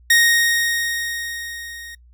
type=tone with level ramp; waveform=sawtooth; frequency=1864.7 Hz; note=A#6; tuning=in tune; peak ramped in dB=-7 to -31 dBFS; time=0.1-1.95 s; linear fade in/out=5 ms; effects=noise-tail reverb RT60 0.1 s tail -25 dB re dry + added 60 Hz sine -46 dBFS peak until 2.13 s